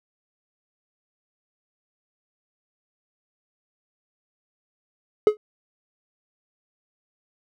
triangle tone with exponential decay, 423.5 Hz, G#4, 34 cents sharp, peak -6 dBFS, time 5.27-5.37 s, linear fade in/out 1 ms, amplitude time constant 20 ms, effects none

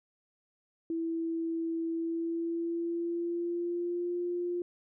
sine tone with pitch glide, 329.6 to 351.2 Hz, E4 to F4, 0 to +10 cents, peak -30 dBFS, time 0.9-4.62 s, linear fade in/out 2 ms, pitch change +110 cents, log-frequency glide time 1.9-4.16 s, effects none

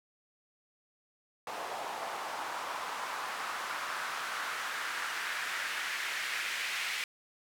white noise with band-pass filter sweep, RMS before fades -37 dBFS, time 1.47-7.04 s, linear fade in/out 2 ms, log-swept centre 770 to 2200 Hz, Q 2, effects none

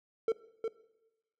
triangle tone with echo, 449.3 Hz, A4, 36 cents sharp, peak -23 dBFS, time 0.28-0.32 s, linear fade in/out 2 ms, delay 360 ms, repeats 1, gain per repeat -5 dB, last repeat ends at 0.68 s, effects noise-tail reverb RT60 1.0 s tail -19 dB re dry

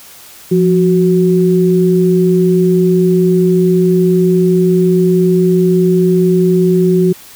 sine tone pair together, 174.61 / 370 Hz, F3 / F#4, 0 / 0 cents, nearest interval octave + minor second, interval 1300 cents, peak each -10 dBFS, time 0.51-7.13 s, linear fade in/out 10 ms, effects white hiss -37 dBFS RMS until 7.35 s

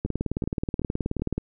two click trains, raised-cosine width 3 ms, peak -20 / -13 dBFS, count 4 / 26, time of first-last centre 0.06-1.196 / 0.05-1.38 s, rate 2.64 / 18.8 Hz, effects none

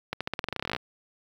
accelerating click train, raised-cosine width 0.3 ms, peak -13 dBFS, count 18, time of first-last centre 0.13-0.763 s, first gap 76 ms, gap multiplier 0.9, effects high-pass 60 Hz 12 dB/octave + 8-bit

